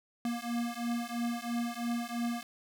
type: beating tone pair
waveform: square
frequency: 235.2 / 238.2 Hz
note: A#3 / A#3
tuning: +16 / +38 cents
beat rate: 3 Hz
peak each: -36 / -36 dBFS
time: 0.25-2.43 s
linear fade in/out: 2 ms
effects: none